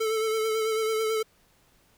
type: tone with vibrato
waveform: square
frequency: 440 Hz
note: A4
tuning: in tune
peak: -25 dBFS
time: 0-1.23 s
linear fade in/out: 10 ms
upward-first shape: sine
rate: 9.1 Hz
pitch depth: 29 cents each way
effects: pink hiss -63 dBFS RMS until 1.97 s